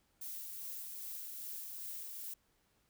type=noise with tremolo; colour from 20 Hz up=violet; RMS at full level=-44 dBFS; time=0.21-2.34 s; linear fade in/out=5 ms; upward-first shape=sine; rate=2.5 Hz; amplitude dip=25%; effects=pink hiss -75 dBFS RMS until 2.89 s